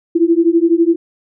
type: beating tone pair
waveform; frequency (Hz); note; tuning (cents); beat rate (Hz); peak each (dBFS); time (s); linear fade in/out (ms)
sine; 329.6 / 341.6; E4 / F4; 0 / -38; 12; -12; 0.15-0.96; 10
effects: none